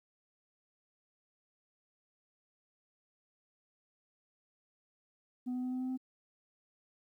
sine tone with pitch steps, 249.7 / 251.4 / 253.2 / 254.9 / 256.7 / 258.5 Hz, B3 / B3 / B3 / C4 / C4 / C4, +19 / +31 / +43 / -45 / -33 / -21 cents, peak -31 dBFS, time 5.46-5.976 s, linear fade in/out 20 ms, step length 86 ms, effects tanh soft clip ceiling -33 dBFS + 12-bit

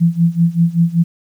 sine tone with tremolo, 168.7 Hz, E3, 40 cents sharp, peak -7 dBFS, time 0-1.04 s, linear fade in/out 20 ms, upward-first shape sine, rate 5.2 Hz, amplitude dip 90%, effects 8-bit

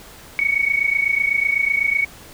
sine tone pair together, 2217 / 2245 Hz, C#7 / C#7, 0 / +21 cents, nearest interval unison, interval 21 cents, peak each -19 dBFS, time 0.39-2.05 s, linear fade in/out 0 ms, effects pink hiss -42 dBFS RMS until 2.33 s

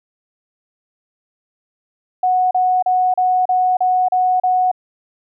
sine tone bursts, 736 Hz, F#5, 9 cents flat, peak -12 dBFS, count 8, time 2.23-4.715 s, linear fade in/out 5 ms, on 280 ms, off 35 ms, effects none

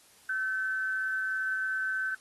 sine tone with amplitude modulation, 1531 Hz, G6, 41 cents flat, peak -26 dBFS, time 0.29-2.15 s, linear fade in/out 5 ms, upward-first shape sine, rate 203 Hz, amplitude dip 50%, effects white hiss -59 dBFS RMS until 2.2 s + AAC 32 kbps

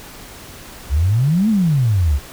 sine exponential two-way sweep, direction up then down, 64.3 to 228 to 64.3 Hz, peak -12 dBFS, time 0.89-2.2 s, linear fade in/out 50 ms, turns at 1.49 s, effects pink hiss -37 dBFS RMS until 2.32 s

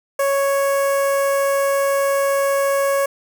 sawtooth tone with notch filter, 554.4 Hz, C#5, in tune, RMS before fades -18 dBFS, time 0.19-3.06 s, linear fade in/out 5 ms, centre 3800 Hz, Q 0.57, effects none

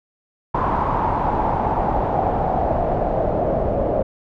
pink noise with low-pass filter sweep, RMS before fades -20 dBFS, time 0.54-4.03 s, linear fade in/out 10 ms, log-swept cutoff 1000 to 590 Hz, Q 4.6, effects none

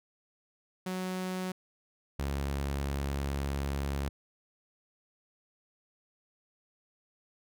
sawtooth tone pair in turn, 185 / 69.68 Hz, F#3 / C#2, 0 / +10 cents, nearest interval octave + perfect fourth, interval 1690 cents, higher first, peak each -29 / -27 dBFS, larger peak second, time 0.86-1.52 / 2.19-4.09 s, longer second, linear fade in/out 5 ms, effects none

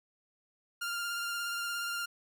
sawtooth tone with vibrato, 1398 Hz, F6, 1 cent sharp, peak -30 dBFS, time 0.81-2.06 s, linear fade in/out 10 ms, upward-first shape triangle, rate 17 Hz, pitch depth 21 cents each way, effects none

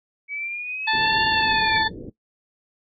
sine linear two-way sweep, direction up then down, 2262 to 2794 to 2263 Hz, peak -27 dBFS, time 0.28-1.82 s, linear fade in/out 50 ms, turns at 1.27 s
harmonic tone, 880 Hz, A5, in tune, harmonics 1 / 2 / 4 / 5, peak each -23 / -23 / -26 / -29 dBFS, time 0.87-1.88 s, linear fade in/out 10 ms
white low-pass noise, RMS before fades -36 dBFS, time 0.93-2.1 s, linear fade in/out 5 ms, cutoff 470 Hz, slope 48 dB/octave
effects noise-tail reverb RT60 0.1 s tail -17 dB re dry + AAC 32 kbps

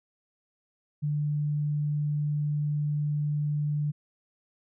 sine tone, 148.1 Hz, D3, 15 cents sharp, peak -25 dBFS, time 1.02-3.92 s, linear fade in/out 20 ms, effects none

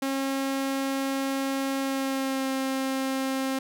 sawtooth tone with pitch glide, 271 to 266.2 Hz, C#4 to C4, -39 to +30 cents, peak -22 dBFS, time 0.02-3.59 s, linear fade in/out 5 ms, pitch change -31 cents, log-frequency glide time 1.81-2.49 s, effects none

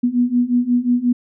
sine beating tone pair, 241.1 / 246.7 Hz, B3 / B3, -41 / -2 cents, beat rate 5.6 Hz, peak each -18 / -16 dBFS, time 0.03-1.13 s, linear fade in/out 10 ms, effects none

